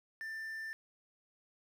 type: tone with quantisation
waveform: triangle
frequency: 1781 Hz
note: A6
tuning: 21 cents sharp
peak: -38 dBFS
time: 0.21-0.73 s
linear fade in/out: 0 ms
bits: 11
effects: none